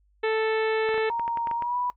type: harmonic tone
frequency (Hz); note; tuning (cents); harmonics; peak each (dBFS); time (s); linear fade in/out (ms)
440; A4; 0; 1 / 2 / 3 / 4 / 5 / 6 / 7 / 8 / 9; -22 / -32 / -36 / -33 / -35 / -39 / -44 / -44 / -46; 0.23-1.1; 10
type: clicks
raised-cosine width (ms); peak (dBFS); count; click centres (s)
0.5; -21; 9; 0.89 / 0.943 / 0.979 / 1.196 / 1.279 / 1.373 / 1.472 / 1.513 / 1.623
type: tone with pitch glide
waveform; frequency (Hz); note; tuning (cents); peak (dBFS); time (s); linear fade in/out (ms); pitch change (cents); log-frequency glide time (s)
sine; 932.3 to 983.8; A#5 to B5; 0 to -7; -25; 1.1-1.9; 0; +93; 1.55-1.76
effects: noise-tail reverb RT60 0.1 s tail -19 dB re dry + added 50 Hz sine -61 dBFS peak until 1.96 s